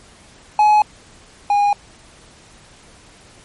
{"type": "tone pair in turn", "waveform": "triangle", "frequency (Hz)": [845, 817.2], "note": ["G#5", "G#5"], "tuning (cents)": [30, -28], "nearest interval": "minor second", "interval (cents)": 58, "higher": "first", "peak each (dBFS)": [-7, -10], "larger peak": "first", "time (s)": [[0.59, 0.82], [1.5, 1.73]], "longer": "neither", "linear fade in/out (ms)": 2, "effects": ["pink hiss -46 dBFS RMS until 3.44 s", "MP3 48 kbps"]}